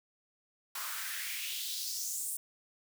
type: noise with high-pass filter sweep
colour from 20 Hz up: white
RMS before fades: -38 dBFS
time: 0.75-2.37 s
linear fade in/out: 5 ms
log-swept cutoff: 1000 to 9400 Hz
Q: 3
effects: none